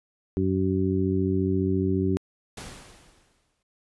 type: harmonic tone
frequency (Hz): 94.5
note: F#2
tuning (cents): +37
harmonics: 1 / 2 / 3 / 4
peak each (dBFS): -27 / -27 / -27 / -27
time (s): 0.37-2.17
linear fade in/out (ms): 0
type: noise with exponential decay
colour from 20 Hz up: pink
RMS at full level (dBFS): -37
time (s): 2.57-3.63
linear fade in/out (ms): 5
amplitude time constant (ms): 230
effects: resampled to 24000 Hz